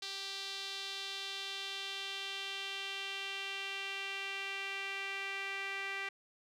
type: tone with band-pass filter sweep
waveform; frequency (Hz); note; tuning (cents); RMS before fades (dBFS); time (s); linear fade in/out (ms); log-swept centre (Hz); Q
sawtooth; 392; G4; 0; -41; 0.02-6.09; 5; 4100 to 2200; 2.8
effects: none